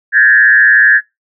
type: tone with frequency modulation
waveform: sine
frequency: 1696 Hz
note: G#6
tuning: 36 cents sharp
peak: -4 dBFS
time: 0.12-1.01 s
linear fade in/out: 50 ms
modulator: 117 Hz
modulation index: 1
effects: noise-tail reverb RT60 0.2 s tail -24 dB re dry